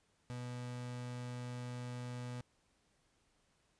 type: tone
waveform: 35% pulse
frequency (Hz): 123.2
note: B2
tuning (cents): -4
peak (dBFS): -40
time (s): 0.3-2.41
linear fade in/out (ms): 0
effects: pink hiss -75 dBFS RMS until 3.79 s + resampled to 22050 Hz